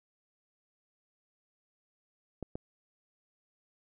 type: clicks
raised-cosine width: 2 ms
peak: -24 dBFS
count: 2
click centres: 2.427 / 2.555 s
effects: none